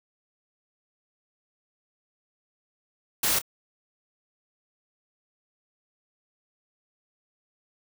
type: noise with echo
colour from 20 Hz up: white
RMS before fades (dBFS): -24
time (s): 3.23-3.39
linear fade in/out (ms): 5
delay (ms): 27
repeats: 1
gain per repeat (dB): -14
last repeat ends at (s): 3.417
effects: none